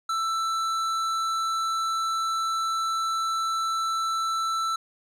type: tone with hard clipping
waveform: triangle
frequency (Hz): 1328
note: E6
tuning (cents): +12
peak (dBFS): -26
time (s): 0.09-4.76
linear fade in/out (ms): 5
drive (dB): 15
effects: none